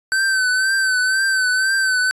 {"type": "tone with vibrato", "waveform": "square", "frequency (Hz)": 1535, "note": "G6", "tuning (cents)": -37, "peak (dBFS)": -16, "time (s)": [0.12, 2.11], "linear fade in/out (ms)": 0, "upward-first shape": "triangle", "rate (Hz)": 2, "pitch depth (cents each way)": 53, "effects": ["resampled to 24000 Hz"]}